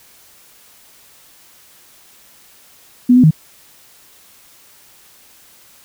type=tone with pitch steps; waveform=sine; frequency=246.9 / 252 / 156.9 Hz; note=B3 / B3 / D#3; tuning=0 / +35 / +15 cents; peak=-5 dBFS; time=3.09-3.309 s; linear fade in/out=10 ms; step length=73 ms; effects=white hiss -47 dBFS RMS until 5.84 s